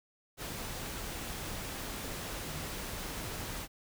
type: tone in noise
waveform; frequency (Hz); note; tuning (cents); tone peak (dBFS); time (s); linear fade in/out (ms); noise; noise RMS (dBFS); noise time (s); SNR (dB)
sine; 155.56; D#3; 0; -46; 2.44-2.67; 50; pink; -40; 0.37-3.68; -9
effects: none